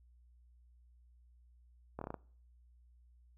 slowing click train, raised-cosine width 1 ms, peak -27 dBFS, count 6, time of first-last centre 1.99-2.142 s, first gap 24 ms, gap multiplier 1.12, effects noise-tail reverb RT60 0.5 s tail -23 dB re dry + added 60 Hz sine -61 dBFS peak until 3.37 s

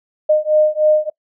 sine beating tone pair, 611 / 614.3 Hz, D#5 / D#5, -32 / -22 cents, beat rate 3.3 Hz, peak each -14 / -14 dBFS, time 0.29-1.1 s, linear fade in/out 10 ms, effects noise-tail reverb RT60 0.1 s tail -24 dB re dry

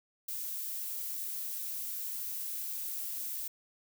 violet noise, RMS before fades -38 dBFS, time 0.28-3.48 s, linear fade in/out 5 ms, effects none

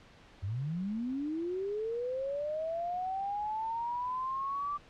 sine linear sweep, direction up, 87.31 to 1174.7 Hz, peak -32 dBFS, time 0.42-4.78 s, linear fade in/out 20 ms, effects pink hiss -57 dBFS RMS until 4.89 s + low-pass 4000 Hz 12 dB/octave

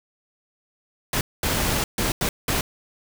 pink noise bursts at uneven times, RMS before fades -23 dBFS, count 5, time 1.13-1.21 / 1.43-1.84 / 1.98-2.12 / 2.21-2.29 / 2.48-2.61 s, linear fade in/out 2 ms, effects none

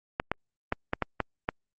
clicks, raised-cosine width 0.5 ms, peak -11 dBFS, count 7, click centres 0.199 / 0.316 / 0.724 / 0.934 / 1.023 / 1.203 / 1.489 s, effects Opus 48 kbps

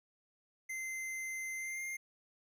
square tone with pitch glide, 2074 to 2113 Hz, C7 to C7, -16 to +16 cents, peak -39 dBFS, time 0.69-1.97 s, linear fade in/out 10 ms, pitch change +32 cents, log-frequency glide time 1.56-1.82 s, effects resampled to 32000 Hz

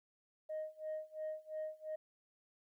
sine tone with tremolo, 622.3 Hz, D#5, in tune, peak -36 dBFS, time 0.49-1.96 s, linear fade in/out 10 ms, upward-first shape sine, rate 2.9 Hz, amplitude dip 95%, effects tanh soft clip ceiling -36 dBFS + 13-bit

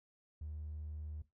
triangle tone, 76.3 Hz, D#2, 33 cents flat, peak -39 dBFS, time 0.41-1.22 s, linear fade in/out 5 ms, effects noise-tail reverb RT60 0.2 s tail -17 dB re dry + tanh soft clip ceiling -37 dBFS

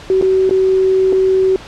sine tone with dropouts, 378.6 Hz, F#4, 40 cents sharp, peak -9 dBFS, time 0.1-1.56 s, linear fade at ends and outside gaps 1 ms, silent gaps 0.213-0.224 / 0.494-0.509 / 1.125-1.129 s, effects pink hiss -34 dBFS RMS until 1.67 s + low-pass 5000 Hz 12 dB/octave

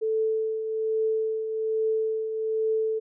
sine tone with tremolo, 440 Hz, A4, in tune, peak -21 dBFS, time 0.01-3 s, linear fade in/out 20 ms, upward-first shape triangle, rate 1.2 Hz, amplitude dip 55%, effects none

